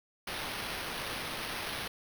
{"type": "noise with sample-and-hold", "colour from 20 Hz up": "blue", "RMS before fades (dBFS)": -38, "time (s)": [0.27, 1.88], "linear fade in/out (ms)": 5, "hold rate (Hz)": 7350, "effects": []}